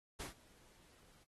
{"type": "noise with ADSR envelope", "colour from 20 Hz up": "pink", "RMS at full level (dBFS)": -44, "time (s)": [0.19, 1.25], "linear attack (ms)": 14, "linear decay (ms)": 130, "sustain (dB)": -23, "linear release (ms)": 23, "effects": ["AAC 32 kbps"]}